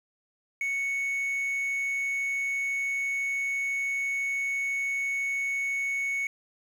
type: tone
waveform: triangle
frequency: 2217 Hz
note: C#7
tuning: in tune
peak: -25 dBFS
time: 0.61-6.27 s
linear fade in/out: 2 ms
effects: 9-bit